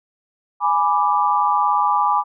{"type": "chord", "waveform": "sine", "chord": "G# diminished", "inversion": "none", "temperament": "equal", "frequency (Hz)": [830.6, 987.8, 1174.7], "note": ["G#5", "B5", "D6"], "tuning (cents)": [0, 0, 0], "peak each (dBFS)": -19, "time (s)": [0.6, 2.24], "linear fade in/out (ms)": 50, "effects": []}